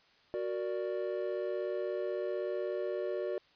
triangle chord, Gb augmented, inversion none, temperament equal, 370 / 466.2 / 587.3 Hz, Gb4 / Bb4 / D5, 0 / 0 / 0 cents, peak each -34 / -37 / -35 dBFS, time 0.34-3.38 s, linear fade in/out 0 ms, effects white hiss -65 dBFS RMS until 3.55 s + resampled to 11025 Hz

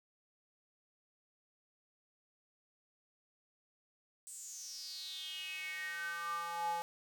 square tone with high-pass filter sweep, 170.2 Hz, F3, 44 cents flat, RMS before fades -42 dBFS, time 4.27-6.82 s, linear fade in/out 0 ms, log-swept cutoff 8400 to 740 Hz, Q 7, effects none

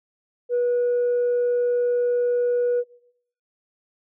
sine tone, 486.2 Hz, B4, 27 cents flat, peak -17 dBFS, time 0.49-2.84 s, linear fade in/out 50 ms, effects noise-tail reverb RT60 0.7 s tail -21 dB re dry + tanh soft clip ceiling -16 dBFS

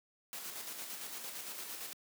white noise with tremolo, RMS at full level -43 dBFS, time 0.33-1.93 s, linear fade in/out 0 ms, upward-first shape square, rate 8.8 Hz, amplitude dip 35%, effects high-pass 200 Hz 12 dB/octave

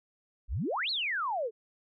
sine exponential two-way sweep, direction up then down, 40.97 to 4435 to 414.1 Hz, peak -29 dBFS, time 0.48-1.51 s, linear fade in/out 50 ms, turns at 0.9 s, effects none

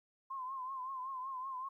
sine tone with vibrato, 1046 Hz, C6, 1 cent flat, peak -39 dBFS, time 0.3-1.69 s, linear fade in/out 10 ms, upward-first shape triangle, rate 5.3 Hz, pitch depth 83 cents each way, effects 13-bit

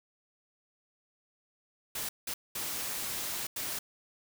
white noise bursts at uneven times, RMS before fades -36 dBFS, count 4, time 1.95-2.09 / 2.27-2.34 / 2.55-3.47 / 3.56-3.79 s, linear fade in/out 5 ms, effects none

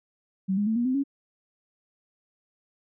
sine tone with pitch steps, 190.7 / 205.6 / 221.6 / 238.9 / 257.5 / 277.6 Hz, G3 / G#3 / A3 / A#3 / C4 / C#4, -47 / -17 / +13 / +43 / -28 / +3 cents, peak -22 dBFS, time 0.48-1.038 s, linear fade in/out 20 ms, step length 93 ms, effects none

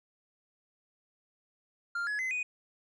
triangle tone with pitch steps, 1396.9 / 1690.2 / 2045 / 2475 Hz, F6 / G#6 / C7 / D#7, 0 / +30 / -40 / -10 cents, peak -29 dBFS, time 1.95-2.43 s, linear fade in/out 5 ms, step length 120 ms, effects resampled to 22050 Hz

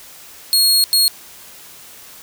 sawtooth tone bursts at uneven times, 4300 Hz, C8, 47 cents sharp, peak -8 dBFS, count 2, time 0.53-0.84 / 0.93-1.08 s, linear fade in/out 0 ms, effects white hiss -40 dBFS RMS until 2.22 s

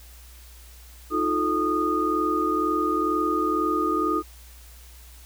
sine tone cluster, 312.4 / 354.5 / 435.3 / 1231 Hz, D#4 / F4 / A4 / D#6, +7 / +26 / -19 / -19 cents, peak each -26 / -28 / -30 / -24 dBFS, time 1.1-4.23 s, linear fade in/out 50 ms, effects added 60 Hz sine -45 dBFS peak until 5.25 s + white hiss -51 dBFS RMS until 5.25 s

